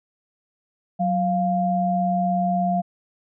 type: tone pair together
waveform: sine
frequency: 185 / 698.5 Hz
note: F#3 / F5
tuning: 0 / 0 cents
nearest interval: octave + major seventh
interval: 2300 cents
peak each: -22 / -21 dBFS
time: 0.99-2.82 s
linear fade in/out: 20 ms
effects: none